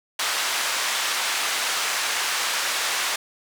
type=band-pass noise; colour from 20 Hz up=pink; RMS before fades=-25 dBFS; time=0.19-3.16 s; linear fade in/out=5 ms; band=1100 to 8800 Hz; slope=12 dB/octave; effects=none